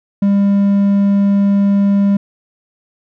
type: tone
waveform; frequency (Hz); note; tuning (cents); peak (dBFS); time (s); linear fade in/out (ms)
triangle; 200; G3; +35; -7; 0.22-2.17; 5
effects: none